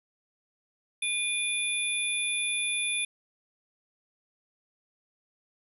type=tone cluster; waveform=sine; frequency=2439 / 3509 / 10310 Hz; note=D#7 / A7 / E9; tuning=-35 / -5 / -40 cents; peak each=-29 / -33 / -33 dBFS; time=1.02-3.05 s; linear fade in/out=5 ms; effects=none